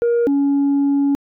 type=tone pair in turn; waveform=sine; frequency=472.2 / 280.8 Hz; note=A#4 / C#4; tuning=+22 / +22 cents; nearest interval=major sixth; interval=900 cents; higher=first; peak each=-11 dBFS; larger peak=neither; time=0.02-0.27 / 0.27-1.15 s; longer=second; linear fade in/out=0 ms; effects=tanh soft clip ceiling -12 dBFS